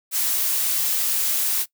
blue noise, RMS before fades -22 dBFS, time 0.11-1.66 s, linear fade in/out 50 ms, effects noise-tail reverb RT60 0.1 s tail -21 dB re dry

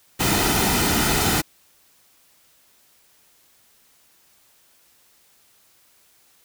pink noise with comb filter, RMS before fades -20 dBFS, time 0.19-1.42 s, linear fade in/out 20 ms, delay 1.8 ms, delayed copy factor -0.55, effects white hiss -58 dBFS RMS until 6.44 s

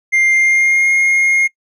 triangle tone with pitch glide, 2100 to 2139 Hz, C7 to C7, +6 to +38 cents, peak -8 dBFS, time 0.12-1.48 s, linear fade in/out 20 ms, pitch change +32 cents, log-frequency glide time 0.28-0.92 s, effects noise-tail reverb RT60 0.1 s tail -23 dB re dry + resampled to 24000 Hz

